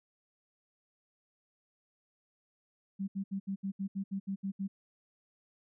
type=tone bursts; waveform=sine; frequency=195.1 Hz; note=G3; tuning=8 cents flat; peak=-32 dBFS; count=11; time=2.99-4.68 s; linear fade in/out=20 ms; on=90 ms; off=70 ms; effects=none